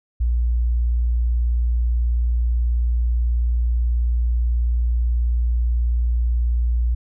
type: tone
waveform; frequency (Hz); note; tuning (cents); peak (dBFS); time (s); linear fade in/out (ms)
sine; 59.2; A#1; +27; -16; 0.2-6.95; 10
effects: none